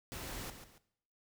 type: noise with echo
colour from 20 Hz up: pink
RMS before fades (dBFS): -44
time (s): 0.12-0.5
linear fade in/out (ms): 0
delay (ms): 140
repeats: 2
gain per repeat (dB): -9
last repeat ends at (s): 0.78
effects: noise-tail reverb RT60 0.7 s tail -17 dB re dry